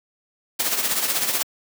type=noise with tremolo; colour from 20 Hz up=white; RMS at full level=-20 dBFS; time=0.59-1.43 s; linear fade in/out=10 ms; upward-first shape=triangle; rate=16 Hz; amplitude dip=65%; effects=high-pass 200 Hz 12 dB/octave